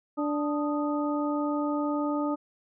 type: harmonic tone with a mistuned harmonic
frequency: 293.7 Hz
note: D4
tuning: in tune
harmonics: 1 / 2 / 3 / 4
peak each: -27 / -33 / -36 / -35 dBFS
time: 0.17-2.36 s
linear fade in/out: 20 ms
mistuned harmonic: 4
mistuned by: +94 cents
effects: none